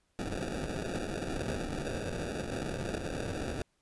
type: noise with sample-and-hold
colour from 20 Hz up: white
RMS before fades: -36 dBFS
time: 0.19-3.62 s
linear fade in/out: 0 ms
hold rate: 1050 Hz
effects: pink hiss -75 dBFS RMS until 3.81 s + resampled to 24000 Hz